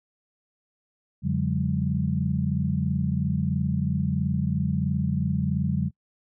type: tone cluster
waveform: sine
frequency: 86.2 / 140.9 / 179.3 / 202.3 Hz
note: F2 / C#3 / F3 / G#3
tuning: -22 / +29 / +46 / -45 cents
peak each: -30 / -26 / -27 / -29 dBFS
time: 1.22-5.91 s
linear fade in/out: 50 ms
effects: noise-tail reverb RT60 0.1 s tail -25 dB re dry